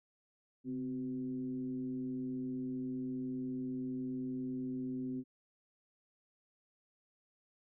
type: tone with frequency modulation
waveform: sine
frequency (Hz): 257.2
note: C4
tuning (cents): -30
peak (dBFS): -36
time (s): 0.64-5.24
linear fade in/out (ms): 50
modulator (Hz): 121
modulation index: 0.5
effects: none